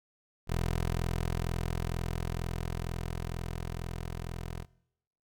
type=tone with level ramp; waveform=15% pulse; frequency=42.14 Hz; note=E1; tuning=39 cents sharp; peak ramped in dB=-22 to -31 dBFS; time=0.47-4.66 s; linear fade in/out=50 ms; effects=noise-tail reverb RT60 0.8 s tail -22 dB re dry